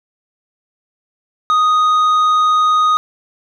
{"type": "tone with tanh clipping", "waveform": "sine", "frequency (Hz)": 1244.5, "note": "D#6", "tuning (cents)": 0, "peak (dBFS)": -11, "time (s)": [1.5, 2.97], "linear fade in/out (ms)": 0, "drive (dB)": 6, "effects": []}